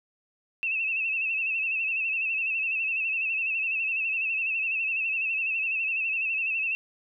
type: tone with vibrato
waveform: sine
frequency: 2637 Hz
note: E7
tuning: in tune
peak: -25 dBFS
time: 0.63-6.75 s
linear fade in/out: 0 ms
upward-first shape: sine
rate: 12 Hz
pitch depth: 63 cents each way
effects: none